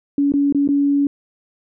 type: tone with dropouts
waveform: sine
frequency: 283.3 Hz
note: C#4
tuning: 38 cents sharp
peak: -13 dBFS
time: 0.18-1.07 s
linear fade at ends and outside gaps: 2 ms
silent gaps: 0.321-0.338 / 0.525-0.547 / 0.676-0.688 s
effects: none